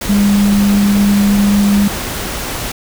sine tone in noise, 202.6 Hz, G#3, 43 cents flat, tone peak -8 dBFS, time 0.09-1.88 s, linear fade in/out 5 ms, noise pink, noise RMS -21 dBFS, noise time 0.01-2.72 s, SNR +10 dB, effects none

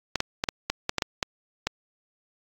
clicks, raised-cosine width 0.2 ms, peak -7 dBFS, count 10, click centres 0.157 / 0.204 / 0.439 / 0.488 / 0.7 / 0.894 / 0.983 / 1.022 / 1.228 / 1.67 s, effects AAC 64 kbps

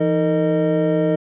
triangle tone cluster, 167.3 / 313.8 / 456 / 617 Hz, E3 / D#4 / A#4 / D#5, +26 / +15 / -38 / -15 cents, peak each -19 dBFS, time 0-1.16 s, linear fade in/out 10 ms, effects resampled to 8000 Hz

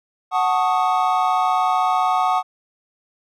triangle chord, D# half-diminished seventh, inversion first, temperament equal, 740 / 880 / 1108.7 / 1244.5 Hz, F#5 / A5 / C#6 / D#6, 0 / 0 / 0 / 0 cents, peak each -17 / -22 / -21 / -21 dBFS, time 0.31-2.43 s, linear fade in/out 50 ms, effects none

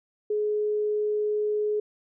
sine tone, 421.4 Hz, G#4, 25 cents sharp, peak -23 dBFS, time 0.3-1.8 s, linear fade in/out 5 ms, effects none

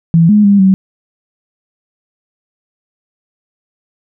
sine tone with pitch steps, 165.9 / 209.4 / 201 / 190.6 Hz, E3 / G#3 / G3 / G3, +11 / +15 / +44 / -48 cents, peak -4 dBFS, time 0.14-0.74 s, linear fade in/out 0 ms, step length 150 ms, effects none

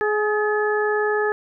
harmonic tone with a mistuned harmonic, 421.1 Hz, G#4, 24 cents sharp, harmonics 1 / 2 / 3 / 4, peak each -20 / -27 / -29 / -25 dBFS, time 0.01-1.32 s, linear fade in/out 0 ms, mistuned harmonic 4, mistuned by +31 cents, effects none

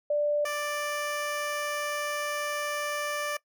sine / 15% pulse tone pair in turn, 589 / 589 Hz, D5 / D5, +5 / +5 cents, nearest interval unison, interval 0 cents, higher neither, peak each -23 dBFS, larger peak neither, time 0.1-0.45 / 0.45-3.37 s, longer second, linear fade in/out 5 ms, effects noise-tail reverb RT60 0.1 s tail -20 dB re dry

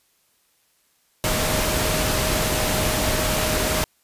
sine tone in noise, 622.3 Hz, D#5, in tune, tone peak -28 dBFS, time 1.24-3.84 s, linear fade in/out 0 ms, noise pink, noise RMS -22 dBFS, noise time 1.24-3.84 s, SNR -9 dB, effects white hiss -64 dBFS RMS until 4.03 s + resampled to 32000 Hz

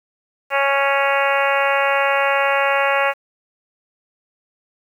harmonic tone, 277.2 Hz, C#4, in tune, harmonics 2 / 3 / 4 / 5 / 6 / 7 / 8 / 9 / 10, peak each -20 / -22 / -23 / -24 / -25 / -25 / -26 / -27 / -27 dBFS, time 0.5-3.14 s, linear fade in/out 50 ms, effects 8-bit

